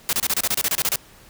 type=noise bursts; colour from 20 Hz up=white; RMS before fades=-21 dBFS; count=13; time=0.09-0.958 s; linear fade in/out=0 ms; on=40 ms; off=29 ms; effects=pink hiss -49 dBFS RMS until 1.29 s